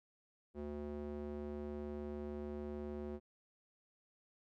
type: tone with band-pass filter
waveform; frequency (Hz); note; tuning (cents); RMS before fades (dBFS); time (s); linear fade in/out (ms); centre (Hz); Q
square; 73.42; D2; 0; -44; 0.54-3.2; 50; 350; 1.6
effects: none